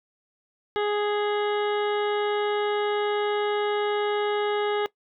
harmonic tone, 415.3 Hz, G#4, in tune, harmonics 1 / 2 / 3 / 4 / 5 / 7 / 8 / 9, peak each -24 / -30 / -34 / -36 / -38 / -41 / -42 / -43 dBFS, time 0.76-4.86 s, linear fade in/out 0 ms, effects noise-tail reverb RT60 0.1 s tail -19 dB re dry

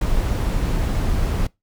brown noise, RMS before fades -20 dBFS, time 0.01-1.47 s, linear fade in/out 5 ms, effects noise-tail reverb RT60 0.2 s tail -23 dB re dry

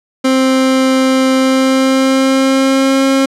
30% pulse tone with pitch glide, 262.4 to 269.5 Hz, C4 to C#4, +5 to -49 cents, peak -6 dBFS, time 0.24-3.26 s, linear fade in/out 10 ms, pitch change +46 cents, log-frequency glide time 1.34-3.05 s, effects low-pass 9000 Hz 12 dB/octave

